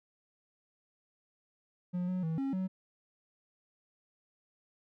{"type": "tone with pitch steps", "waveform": "triangle", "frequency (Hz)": [178.7, 183.5, 161.5, 271.7, 187.6], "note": ["F3", "F#3", "E3", "C#4", "F#3"], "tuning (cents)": [40, -14, -35, -35, 24], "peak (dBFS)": -29, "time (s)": [1.93, 2.68], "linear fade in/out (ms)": 20, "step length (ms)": 150, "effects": []}